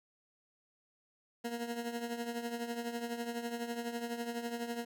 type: tone with tremolo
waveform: 20% pulse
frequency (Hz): 235.7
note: A#3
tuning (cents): +19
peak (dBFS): -29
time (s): 1.44-4.85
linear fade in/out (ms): 10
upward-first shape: triangle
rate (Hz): 12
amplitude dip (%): 70
effects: none